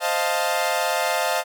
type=chord; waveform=sawtooth; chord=F dominant seventh; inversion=second; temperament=equal; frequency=523.3 / 622.3 / 698.5 / 880 Hz; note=C5 / Eb5 / F5 / A5; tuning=0 / 0 / 0 / 0 cents; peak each=-24 / -22 / -21 / -23 dBFS; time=0-1.44 s; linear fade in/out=50 ms; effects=none